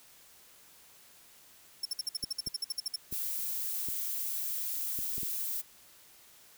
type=tone bursts; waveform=sawtooth; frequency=5400 Hz; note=E8; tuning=41 cents sharp; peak=-28 dBFS; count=15; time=1.83-2.96 s; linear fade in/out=5 ms; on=24 ms; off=55 ms
type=clicks; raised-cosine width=3 ms; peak=-31 dBFS; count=7; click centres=2.239 / 2.473 / 3.126 / 3.887 / 4.989 / 5.181 / 5.232 s
type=noise; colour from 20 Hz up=violet; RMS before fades=-35 dBFS; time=3.11-5.62 s; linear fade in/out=20 ms
effects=white hiss -58 dBFS RMS until 6.57 s